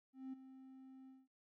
triangle tone with ADSR envelope, 263.2 Hz, C4, 10 cents sharp, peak -40 dBFS, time 0.13-1.28 s, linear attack 200 ms, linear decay 12 ms, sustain -13 dB, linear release 200 ms, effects noise-tail reverb RT60 0.2 s tail -20 dB re dry + tanh soft clip ceiling -38 dBFS

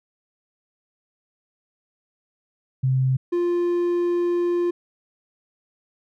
sine / triangle tone pair in turn, 130.81 / 349.2 Hz, C3 / F4, 0 / 0 cents, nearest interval octave + perfect fourth, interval 1700 cents, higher second, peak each -17 dBFS, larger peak neither, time 2.83-3.17 / 3.32-4.71 s, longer second, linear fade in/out 10 ms, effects none

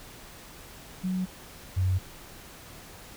sine tone pair in turn, 185 / 92.85 Hz, F#3 / F#2, 0 / +7 cents, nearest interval octave, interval 1193 cents, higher first, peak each -26 / -22 dBFS, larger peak second, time 1.03-1.26 / 1.76-1.99 s, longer neither, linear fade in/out 20 ms, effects pink hiss -47 dBFS RMS until 3.16 s

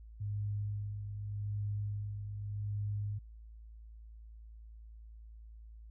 sine tone with tremolo, 103.2 Hz, G#2, 10 cents flat, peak -33 dBFS, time 0.2-3.19 s, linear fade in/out 10 ms, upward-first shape sine, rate 0.84 Hz, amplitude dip 50%, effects added 55 Hz sine -49 dBFS peak until 5.9 s

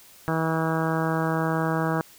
harmonic tone, 161.4 Hz, E3, 36 cents flat, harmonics 1 / 2 / 3 / 4 / 5 / 6 / 7 / 8 / 9 / 10, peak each -26 / -29 / -31 / -32 / -33 / -34 / -34 / -35 / -36 / -36 dBFS, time 0.28-2.01 s, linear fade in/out 0 ms, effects white hiss -51 dBFS RMS until 2.18 s

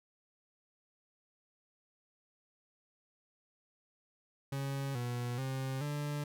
40% pulse tone with pitch steps, 137.7 / 121.6 / 132.8 / 146.7 Hz, C#3 / B2 / C3 / D3, -11 / -26 / +26 / -2 cents, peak -34 dBFS, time 4.52-6.24 s, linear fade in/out 5 ms, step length 430 ms, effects none

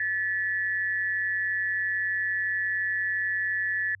sine tone pair together, 1738.5 / 1927 Hz, A6 / B6, -21 / -43 cents, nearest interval major second, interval 178 cents, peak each -26 / -31 dBFS, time 0-3.95 s, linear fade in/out 2 ms, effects added 97 Hz sine -53 dBFS peak until 4 s

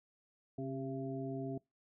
harmonic tone with a mistuned harmonic, 134.8 Hz, C#3, 48 cents flat, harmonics 1 / 2 / 3 / 5, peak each -42 / -41 / -44 / -47 dBFS, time 0.58-1.58 s, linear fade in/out 5 ms, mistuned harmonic 3, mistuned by -34 cents, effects noise-tail reverb RT60 0.2 s tail -24 dB re dry

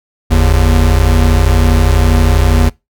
square tone pair together, 47.57 / 80 Hz, F#1 / D#2, +49 / +49 cents, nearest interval major sixth, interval 900 cents, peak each -10 dBFS, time 0.3-2.7 s, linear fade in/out 20 ms, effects noise-tail reverb RT60 0.2 s tail -23 dB re dry

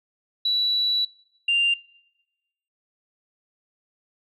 sine tone pair in turn, 3936 / 2789 Hz, B7 / F7, -7 / -3 cents, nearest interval tritone, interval 596 cents, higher first, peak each -19 / -17 dBFS, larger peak second, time 0.45-1.05 / 1.48-1.74 s, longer first, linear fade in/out 5 ms, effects noise-tail reverb RT60 1.0 s tail -25 dB re dry + tanh soft clip ceiling -13 dBFS

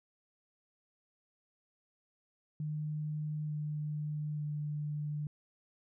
sine tone with pitch steps, 151.9 / 150.42 / 148.95 Hz, D#3 / D3 / D3, -41 / +42 / +25 cents, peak -34 dBFS, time 2.6-5.27 s, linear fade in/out 2 ms, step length 890 ms, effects none

